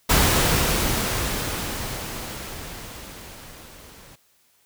pink noise with level ramp, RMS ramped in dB -17 to -47 dBFS, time 0.09-4.16 s, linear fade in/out 10 ms, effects white hiss -62 dBFS RMS until 4.65 s

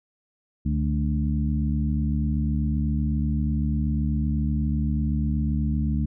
harmonic tone with a mistuned harmonic, 72.7 Hz, D2, 17 cents flat, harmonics 1 / 2 / 3 / 4, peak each -24 / -27 / -27 / -34 dBFS, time 0.65-6.06 s, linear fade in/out 10 ms, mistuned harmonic 2, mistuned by +55 cents, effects none

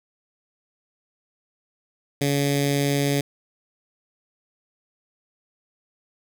10% pulse tone with notch filter, 141.5 Hz, C#3, 36 cents sharp, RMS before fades -22 dBFS, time 2.21-3.21 s, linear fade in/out 5 ms, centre 1000 Hz, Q 0.57, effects none

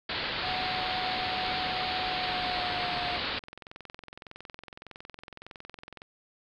white low-pass noise, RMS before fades -33 dBFS, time 0.09-3.39 s, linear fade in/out 5 ms, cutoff 4600 Hz, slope 96 dB/octave
triangle tone with pitch glide, 740 to 716.4 Hz, F#5 to F5, 0 to +44 cents, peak -31 dBFS, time 0.41-3.2 s, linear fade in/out 50 ms, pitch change -56 cents, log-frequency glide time 2.04-2.99 s
click train, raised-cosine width 0.3 ms, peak -27 dBFS, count 83, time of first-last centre 2.24-6.019 s, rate 21.7 Hz
effects none

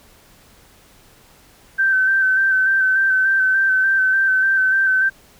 sine tone with vibrato, 1547 Hz, G6, 23 cents flat, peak -13 dBFS, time 1.78-5.1 s, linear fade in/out 20 ms, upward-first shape square, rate 3.4 Hz, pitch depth 22 cents each way, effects pink hiss -50 dBFS RMS until 5.39 s

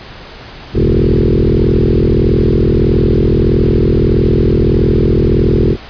sine tone with frequency modulation, 138.59 Hz, C#3, in tune, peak -7 dBFS, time 0.73-5.77 s, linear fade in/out 50 ms, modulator 41.6 Hz, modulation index 6.9, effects pink hiss -32 dBFS RMS until 5.89 s + resampled to 11025 Hz

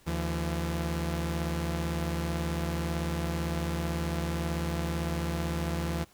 sawtooth tone pair together, 75.52 / 169.1 Hz, D2 / E3, +49 / +44 cents, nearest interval octave + major second, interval 1395 cents, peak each -28 dBFS, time 0.06-6.05 s, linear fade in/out 20 ms, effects pink hiss -60 dBFS RMS until 6.13 s

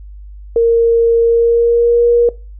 sine tone with pitch glide, 463.2 to 474.8 Hz, A#4 to A#4, -11 to +32 cents, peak -7 dBFS, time 0.56-2.29 s, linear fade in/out 2 ms, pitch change +43 cents, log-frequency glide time 1.21-2.07 s, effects noise-tail reverb RT60 0.3 s tail -20 dB re dry + added 50 Hz sine -30 dBFS peak until 2.59 s

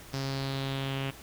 sawtooth tone with low-pass filter sweep, 135.8 Hz, C#3, 35 cents flat, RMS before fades -33 dBFS, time 0.13-1.11 s, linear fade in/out 10 ms, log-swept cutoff 5300 to 2800 Hz, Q 3.8, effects added 60 Hz sine -55 dBFS peak until 1.22 s + pink hiss -49 dBFS RMS until 1.22 s

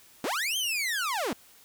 sawtooth linear two-way sweep, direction up then down, 193.9 to 3211 to 193.9 Hz, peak -24 dBFS, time 0.24-1.33 s, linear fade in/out 2 ms, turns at 0.57 s, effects white hiss -56 dBFS RMS until 1.64 s

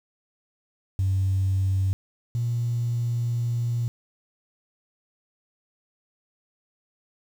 sine tone pair in turn, 95.6 / 118.66 Hz, G2 / A#2, -43 / +31 cents, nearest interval major third, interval 374 cents, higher second, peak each -19 / -22 dBFS, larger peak first, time 0.99-1.93 / 2.35-3.88 s, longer second, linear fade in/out 0 ms, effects tanh soft clip ceiling -16 dBFS + 8-bit

